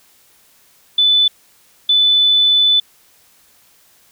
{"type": "tone bursts at uneven times", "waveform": "sine", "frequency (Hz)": 3497, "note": "A7", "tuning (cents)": -11, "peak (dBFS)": -9, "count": 2, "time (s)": [[0.98, 1.28], [1.89, 2.8]], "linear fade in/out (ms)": 5, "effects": ["white hiss -52 dBFS RMS until 4.11 s"]}